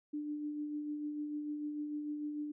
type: tone with tremolo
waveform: sine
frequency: 297.3 Hz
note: D4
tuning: 21 cents sharp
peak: -35 dBFS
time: 0.13-2.52 s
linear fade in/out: 10 ms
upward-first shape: sine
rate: 6.7 Hz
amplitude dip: 35%
effects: none